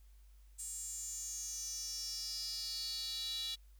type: tone with high-pass filter sweep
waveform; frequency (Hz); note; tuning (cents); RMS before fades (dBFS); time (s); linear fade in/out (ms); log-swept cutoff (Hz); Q
square; 261; C4; -4; -42; 0.58-3.56; 20; 8000 to 3700; 7.6
effects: added 50 Hz sine -57 dBFS peak until 3.79 s + white hiss -74 dBFS RMS until 3.79 s